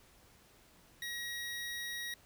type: tone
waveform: 25% pulse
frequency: 1900 Hz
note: A#6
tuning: 33 cents sharp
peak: -35 dBFS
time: 1.02-2.14 s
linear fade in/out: 2 ms
effects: pink hiss -63 dBFS RMS until 2.25 s